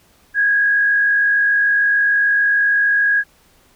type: tone with frequency modulation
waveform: sine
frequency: 1647 Hz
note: G#6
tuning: 15 cents flat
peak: -12 dBFS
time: 0.34-3.24 s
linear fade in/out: 50 ms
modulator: 53.3 Hz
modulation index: 0.58
effects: pink hiss -54 dBFS RMS until 3.75 s